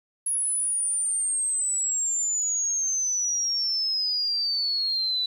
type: exponential sweep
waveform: sine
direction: down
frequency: 10548 to 3951 Hz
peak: -23 dBFS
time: 0.26-5.26 s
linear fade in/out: 5 ms
effects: 9-bit